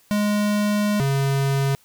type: tone pair in turn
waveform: square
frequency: 207.7 / 137.46 Hz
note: G#3 / C#3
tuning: 0 / -14 cents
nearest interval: perfect fifth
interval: 714 cents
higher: first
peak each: -19 dBFS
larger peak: neither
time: 0.11-1 / 1-1.75 s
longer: first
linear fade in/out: 0 ms
effects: white hiss -57 dBFS RMS until 1.84 s